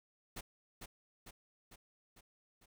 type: noise with echo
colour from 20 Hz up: pink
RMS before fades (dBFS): -44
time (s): 0.36-0.41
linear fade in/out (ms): 10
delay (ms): 450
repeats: 5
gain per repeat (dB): -4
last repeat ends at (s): 2.66
effects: none